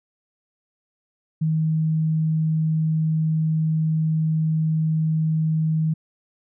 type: tone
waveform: sine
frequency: 158.2 Hz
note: D#3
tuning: 29 cents sharp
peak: -18 dBFS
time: 1.41-5.94 s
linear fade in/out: 10 ms
effects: none